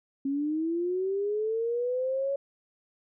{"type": "linear sweep", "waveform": "sine", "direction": "up", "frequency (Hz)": [270, 560], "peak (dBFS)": -26, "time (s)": [0.25, 2.36], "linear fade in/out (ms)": 5, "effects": []}